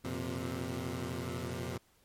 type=chord; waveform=15% pulse; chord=F suspended fourth; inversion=none; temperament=equal with one note detuned; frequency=87.31 / 118.72 / 130.81 Hz; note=F2 / Bb2 / C3; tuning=0 / +32 / 0 cents; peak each=-34 dBFS; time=0.04-1.78 s; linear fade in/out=10 ms; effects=pink hiss -68 dBFS RMS until 2.04 s + MP3 64 kbps